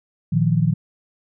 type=chord; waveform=sine; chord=Bb suspended fourth; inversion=none; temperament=equal; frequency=116.54 / 155.56 / 174.61 Hz; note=Bb2 / Eb3 / F3; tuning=0 / 0 / 0 cents; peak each=-21 / -18 / -20 dBFS; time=0.32-0.74 s; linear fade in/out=10 ms; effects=none